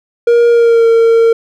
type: tone with pitch glide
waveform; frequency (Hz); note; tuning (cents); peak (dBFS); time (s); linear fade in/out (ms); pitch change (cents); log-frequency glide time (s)
triangle; 472 to 457.8; A#4 to A#4; +22 to -31; -3; 0.27-1.33; 5; -53; 0.49-0.87
effects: none